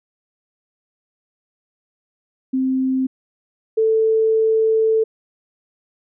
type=tone pair in turn; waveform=sine; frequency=261.6 / 442.5 Hz; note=C4 / A4; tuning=0 / +10 cents; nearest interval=major sixth; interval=910 cents; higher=second; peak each=-16 / -13 dBFS; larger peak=second; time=2.53-3.07 / 3.77-5.04 s; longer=second; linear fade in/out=10 ms; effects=none